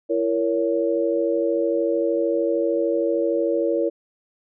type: chord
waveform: sine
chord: A# diminished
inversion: second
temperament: just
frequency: 335.6 / 466.2 / 559.4 Hz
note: E4 / A#4 / C#5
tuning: +31 / 0 / +16 cents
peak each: -23 dBFS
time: 0.09-3.9 s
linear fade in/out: 20 ms
effects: none